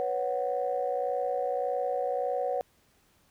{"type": "chord", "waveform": "sine", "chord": "B suspended second", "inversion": "none", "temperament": "just", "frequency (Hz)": [493.9, 555.6, 740.8], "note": ["B4", "C#5", "F#5"], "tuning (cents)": [0, 4, 2], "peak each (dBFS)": -31, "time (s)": [0, 2.61], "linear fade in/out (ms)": 0, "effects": ["tanh soft clip ceiling -18 dBFS", "pink hiss -66 dBFS RMS until 3.3 s"]}